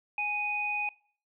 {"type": "tone pair together", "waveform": "sine", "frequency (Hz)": [830, 2489], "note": ["G#5", "D#7"], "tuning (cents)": [-1, 0], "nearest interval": "octave + perfect fifth", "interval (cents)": 1901, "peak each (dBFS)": [-35, -29], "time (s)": [0.18, 0.89], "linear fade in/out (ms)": 2, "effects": ["noise-tail reverb RT60 0.5 s tail -22 dB re dry"]}